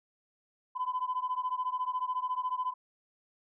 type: beating tone pair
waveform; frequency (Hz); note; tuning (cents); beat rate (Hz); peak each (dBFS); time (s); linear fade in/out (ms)
sine; 1004 / 1018; B5 / C6; +28 / -48; 14; -32 / -33; 0.75-2.74; 20
effects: tanh soft clip ceiling -24 dBFS